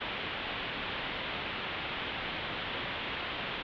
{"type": "low-pass noise", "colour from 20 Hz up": "white", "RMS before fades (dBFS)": -37, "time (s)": [0, 3.63], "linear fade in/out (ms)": 20, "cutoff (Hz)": 3500, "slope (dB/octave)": 48, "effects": []}